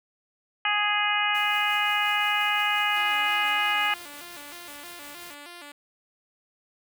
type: harmonic tone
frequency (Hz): 415.3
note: G#4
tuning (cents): 0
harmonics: 2 / 3 / 4 / 5 / 6 / 7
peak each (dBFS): -29 / -29 / -29 / -29 / -29 / -29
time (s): 0.65-3.94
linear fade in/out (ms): 2
type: noise with tremolo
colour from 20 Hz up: white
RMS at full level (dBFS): -45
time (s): 1.34-5.35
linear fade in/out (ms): 10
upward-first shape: sine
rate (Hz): 5.7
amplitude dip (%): 30
type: tone with vibrato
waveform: 5% pulse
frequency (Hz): 317.8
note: D#4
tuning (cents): +37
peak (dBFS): -30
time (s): 2.96-5.72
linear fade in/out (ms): 5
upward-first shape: square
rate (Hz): 3.2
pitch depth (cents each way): 160
effects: none